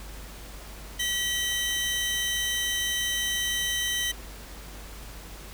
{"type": "tone pair together", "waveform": "sawtooth", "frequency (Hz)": [1936, 3079], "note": ["B6", "G7"], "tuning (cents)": [-35, -32], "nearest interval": "minor sixth", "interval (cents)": 803, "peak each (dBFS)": [-26, -25], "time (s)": [0.99, 4.12], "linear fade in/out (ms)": 10, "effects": ["added 50 Hz sine -42 dBFS peak until 5.53 s", "pink hiss -45 dBFS RMS until 5.53 s"]}